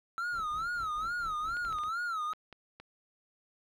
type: tone with vibrato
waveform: triangle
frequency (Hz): 1324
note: E6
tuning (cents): +7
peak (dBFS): -30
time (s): 0.18-2.33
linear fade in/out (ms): 0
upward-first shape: sine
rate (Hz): 2.3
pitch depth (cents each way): 150
type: noise with tremolo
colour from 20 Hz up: brown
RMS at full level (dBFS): -47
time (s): 0.32-1.9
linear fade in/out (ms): 20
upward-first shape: triangle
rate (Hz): 4.5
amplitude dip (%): 95
type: clicks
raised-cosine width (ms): 0.3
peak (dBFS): -32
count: 8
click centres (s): 1.569 / 1.65 / 1.726 / 1.786 / 1.836 / 2.335 / 2.527 / 2.8
effects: none